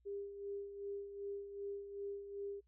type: tone with tremolo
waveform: sine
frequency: 401.4 Hz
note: G4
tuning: 41 cents sharp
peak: -40 dBFS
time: 0.05-2.61 s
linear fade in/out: 20 ms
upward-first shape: sine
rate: 2.6 Hz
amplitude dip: 60%
effects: noise-tail reverb RT60 0.1 s tail -25 dB re dry + added 60 Hz sine -70 dBFS peak until 2.67 s